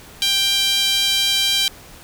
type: tone with high-pass filter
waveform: sawtooth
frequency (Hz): 788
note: G5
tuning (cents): +9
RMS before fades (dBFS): -18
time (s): 0.22-1.68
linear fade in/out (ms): 0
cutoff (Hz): 3400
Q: 3.5
effects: pink hiss -42 dBFS RMS until 2.03 s